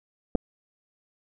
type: clicks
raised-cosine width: 2 ms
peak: -11 / -11 dBFS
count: 2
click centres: 0.351 / 0.355 s
effects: none